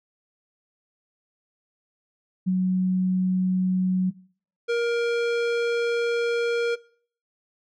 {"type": "tone pair in turn", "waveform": ["sine", "square"], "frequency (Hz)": [185, 470.4], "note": ["F#3", "A#4"], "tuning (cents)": [0, 16], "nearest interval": "octave + major third", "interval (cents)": 1616, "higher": "second", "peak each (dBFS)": [-19, -22], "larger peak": "first", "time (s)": [[2.46, 4.11], [4.68, 6.76]], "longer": "second", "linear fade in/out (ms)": 20, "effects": ["noise-tail reverb RT60 0.5 s tail -21 dB re dry", "low-pass 4000 Hz 12 dB/octave"]}